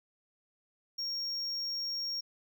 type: tone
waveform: triangle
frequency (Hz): 5560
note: F8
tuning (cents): -9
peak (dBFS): -32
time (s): 0.98-2.21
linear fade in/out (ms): 10
effects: none